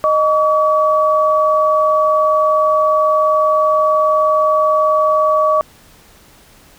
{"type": "tone pair together", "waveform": "sine", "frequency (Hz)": [619, 1137.9], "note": ["D#5", "C#6"], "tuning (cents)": [-9, 45], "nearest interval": "major seventh", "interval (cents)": 1054, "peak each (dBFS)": -13, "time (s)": [0.04, 5.61], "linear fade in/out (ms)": 0, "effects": ["pink hiss -46 dBFS RMS until 6.78 s"]}